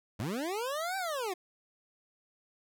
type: linear two-way sweep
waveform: 25% pulse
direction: up then down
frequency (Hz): 87.8 to 786 to 344.4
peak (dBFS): -29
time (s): 0.19-1.34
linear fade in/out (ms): 10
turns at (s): 0.97
effects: none